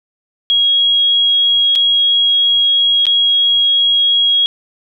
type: tone with dropouts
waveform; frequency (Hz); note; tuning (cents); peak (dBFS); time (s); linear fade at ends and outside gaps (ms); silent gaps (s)
sine; 3299; G#7; -12; -9; 0.5-4.46; 0; 1.753-1.758 / 3.055-3.067
effects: none